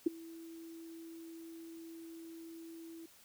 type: tone with ADSR envelope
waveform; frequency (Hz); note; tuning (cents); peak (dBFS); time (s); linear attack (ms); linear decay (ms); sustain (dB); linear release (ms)
sine; 329.6; E4; 0; -23; 0.06-3.06; 8; 14; -24; 4
effects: white hiss -62 dBFS RMS until 3.24 s